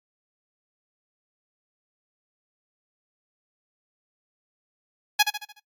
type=tone with echo; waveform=10% pulse; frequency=835 Hz; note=G#5; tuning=9 cents sharp; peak=-6 dBFS; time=5.19-5.23 s; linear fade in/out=10 ms; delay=74 ms; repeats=5; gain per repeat=-7 dB; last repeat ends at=5.6 s; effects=noise-tail reverb RT60 0.1 s tail -18 dB re dry + MP3 96 kbps